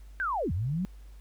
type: linear two-way sweep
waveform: sine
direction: down then up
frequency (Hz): 1619 to 75.5 to 195.6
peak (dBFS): -27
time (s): 0.2-0.85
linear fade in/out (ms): 0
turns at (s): 0.52
effects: added 50 Hz sine -45 dBFS peak until 1.2 s + pink hiss -64 dBFS RMS until 1.2 s